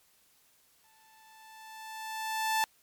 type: tone with exponential growth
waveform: sawtooth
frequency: 880 Hz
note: A5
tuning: in tune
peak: -21 dBFS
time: 0.84-2.64 s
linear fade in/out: 0 ms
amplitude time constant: 390 ms
effects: white hiss -66 dBFS RMS until 2.82 s + MP3 96 kbps